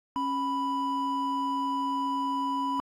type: tone pair together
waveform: triangle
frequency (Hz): 274.3 / 989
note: C#4 / B5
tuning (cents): -18 / +2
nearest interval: octave + minor seventh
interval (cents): 2220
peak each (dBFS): -30 / -26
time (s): 0.16-2.8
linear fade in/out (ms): 0
effects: AAC 64 kbps